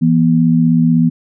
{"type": "tone pair together", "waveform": "sine", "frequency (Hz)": [166.25, 242.4], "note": ["E3", "B3"], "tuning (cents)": [15, -32], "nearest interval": "perfect fifth", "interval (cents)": 653, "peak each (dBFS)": -11, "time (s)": [0.01, 1.1], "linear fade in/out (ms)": 20, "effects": []}